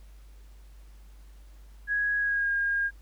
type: tone with pitch glide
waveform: sine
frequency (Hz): 1661.2 to 1620.4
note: G#6 to G#6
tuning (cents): 0 to -43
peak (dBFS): -24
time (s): 1.87-2.91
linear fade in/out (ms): 50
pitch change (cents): -43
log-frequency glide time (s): 2.18-2.51
effects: added 50 Hz sine -47 dBFS peak until 3.01 s + pink hiss -63 dBFS RMS until 3.01 s